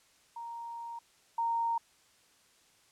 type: tone pair in turn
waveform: sine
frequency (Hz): 932.3 / 925.3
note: A#5 / A#5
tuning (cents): 0 / -13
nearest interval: unison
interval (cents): 13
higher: first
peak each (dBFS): -39 / -28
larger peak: second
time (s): 0.36-0.99 / 1.38-1.78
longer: first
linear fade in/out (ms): 5
effects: white hiss -65 dBFS RMS until 2.91 s + low-pass 9000 Hz 12 dB/octave